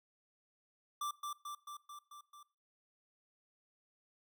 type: tone with echo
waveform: square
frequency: 1174.7 Hz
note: D6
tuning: in tune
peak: -37 dBFS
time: 1.01-1.11 s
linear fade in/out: 5 ms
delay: 220 ms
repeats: 6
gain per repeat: -3 dB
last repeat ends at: 2.43 s
effects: noise-tail reverb RT60 0.4 s tail -20 dB re dry